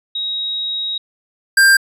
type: tone pair in turn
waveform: sine / square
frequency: 3799 / 1589 Hz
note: A#7 / G6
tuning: +32 / +23 cents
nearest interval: octave + minor third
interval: 1509 cents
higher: first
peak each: -19 / -8 dBFS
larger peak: second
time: 0.15-0.98 / 1.57-1.77 s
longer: first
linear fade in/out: 5 ms
effects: resampled to 32000 Hz